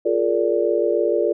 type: chord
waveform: sine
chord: Bb dominant seventh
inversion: second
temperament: just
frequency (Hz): 349.6 / 419.5 / 466.2 / 582.7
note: F4 / Ab4 / Bb4 / D5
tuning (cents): +2 / +17 / 0 / -14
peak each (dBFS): -22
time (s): 0.05-1.33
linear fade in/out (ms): 10
effects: none